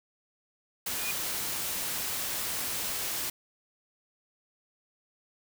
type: noise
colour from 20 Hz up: white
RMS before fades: -33 dBFS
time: 0.86-3.3 s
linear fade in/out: 5 ms
type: tone with exponential growth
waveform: sine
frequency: 2451 Hz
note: D#7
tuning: 27 cents flat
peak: -29 dBFS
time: 0.87-1.11 s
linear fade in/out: 0 ms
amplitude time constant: 52 ms
effects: none